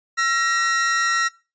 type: tone pair together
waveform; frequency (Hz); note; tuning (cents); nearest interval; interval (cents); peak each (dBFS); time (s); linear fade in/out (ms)
45% pulse; 1351 / 1890.2; E6 / A#6; +42 / +24; tritone; 582; -21; 0.17-1.29; 20
effects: noise-tail reverb RT60 0.3 s tail -21 dB re dry + resampled to 16000 Hz